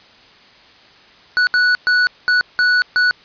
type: tone bursts at uneven times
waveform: square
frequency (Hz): 1477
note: F#6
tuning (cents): -3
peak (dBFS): -12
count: 6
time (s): 1.37-1.47 / 1.54-1.75 / 1.87-2.07 / 2.28-2.41 / 2.59-2.82 / 2.96-3.11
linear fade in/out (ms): 0
effects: white hiss -46 dBFS RMS until 3.24 s + resampled to 11025 Hz